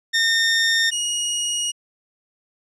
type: tone pair in turn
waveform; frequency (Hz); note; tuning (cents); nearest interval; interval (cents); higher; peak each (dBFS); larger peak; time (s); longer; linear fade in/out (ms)
20% pulse; 1825 / 2885; A#6 / F#7; -37 / -44; minor sixth; 793; second; -11 / -16; first; 0.13-0.91 / 0.91-1.72; second; 20
effects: resampled to 24000 Hz